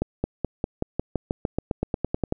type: accelerating click train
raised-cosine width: 2 ms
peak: -10 dBFS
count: 17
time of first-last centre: 0.02-2.324 s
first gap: 220 ms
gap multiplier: 0.94
effects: none